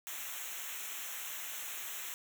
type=noise with comb filter; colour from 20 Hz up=white; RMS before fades=-42 dBFS; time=0.07-2.14 s; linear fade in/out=0 ms; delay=0.21 ms; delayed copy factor=-0.95; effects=none